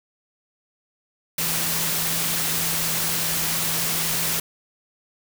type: tone in noise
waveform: sine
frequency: 164.81 Hz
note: E3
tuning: in tune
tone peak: -34 dBFS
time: 1.38-4.4 s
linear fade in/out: 5 ms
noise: white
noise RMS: -24 dBFS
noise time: 1.38-4.4 s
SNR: -13 dB
effects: none